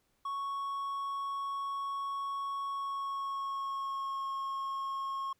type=tone with pitch glide; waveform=triangle; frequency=1108.7 to 1085.9 Hz; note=C#6 to C#6; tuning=0 to -36 cents; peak=-32 dBFS; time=0.25-5.33 s; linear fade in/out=5 ms; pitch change=-36 cents; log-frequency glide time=2.67-4.29 s; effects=pink hiss -75 dBFS RMS until 5.39 s